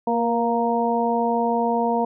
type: harmonic tone with a mistuned harmonic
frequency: 233.1 Hz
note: A#3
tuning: in tune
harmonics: 1 / 2 / 3 / 4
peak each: -24 / -24 / -24 / -24 dBFS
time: 0.07-2.05 s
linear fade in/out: 5 ms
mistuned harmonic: 2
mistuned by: +23 cents
effects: none